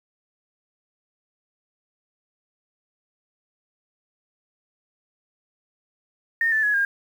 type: tone with pitch steps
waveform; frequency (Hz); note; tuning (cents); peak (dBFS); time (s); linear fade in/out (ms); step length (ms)
sine; 1832 / 1756.4 / 1683.8 / 1614.3; A#6 / A6 / G#6 / G#6; -31 / -4 / +23 / -50; -18; 6.41-6.85; 2; 110
effects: 8-bit